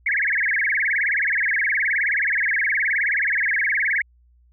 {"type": "tone with vibrato", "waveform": "sine", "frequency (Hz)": 1908, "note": "A#6", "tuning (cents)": 40, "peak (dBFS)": -18, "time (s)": [0.06, 4.02], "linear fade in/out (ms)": 5, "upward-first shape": "sine", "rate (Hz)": 19, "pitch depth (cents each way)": 290, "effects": ["added 60 Hz sine -53 dBFS peak until 4.52 s"]}